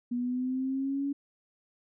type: linear sweep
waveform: sine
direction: up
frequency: 241 to 283 Hz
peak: -28 dBFS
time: 0.11-1.13 s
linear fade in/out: 10 ms
effects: none